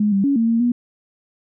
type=tone with pitch steps; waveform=sine; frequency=209.3 / 196.6 / 279.7 / 227.8 / 229.6 / 241.7 Hz; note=G#3 / G3 / C#4 / A#3 / A#3 / B3; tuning=+14 / +5 / +16 / -40 / -26 / -37 cents; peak=-14 dBFS; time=0-0.72 s; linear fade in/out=5 ms; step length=120 ms; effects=none